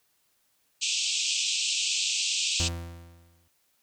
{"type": "band-pass noise", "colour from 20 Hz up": "pink", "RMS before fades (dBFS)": -28, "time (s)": [0.81, 2.69], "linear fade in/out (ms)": 20, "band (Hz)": [2500, 8100], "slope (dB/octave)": 96}
{"type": "tone with exponential decay", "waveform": "40% pulse", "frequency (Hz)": 85, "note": "F2", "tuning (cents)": -46, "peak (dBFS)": -25, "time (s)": [2.6, 3.48], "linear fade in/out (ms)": 0, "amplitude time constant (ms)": 190}
{"effects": ["white hiss -70 dBFS RMS until 3.82 s"]}